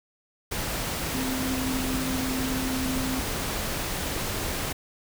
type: tone in noise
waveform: sine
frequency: 260 Hz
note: C4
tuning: 11 cents flat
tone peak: -28 dBFS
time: 1.14-3.2 s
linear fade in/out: 10 ms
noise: pink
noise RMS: -30 dBFS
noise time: 0.51-4.73 s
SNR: -1 dB
effects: none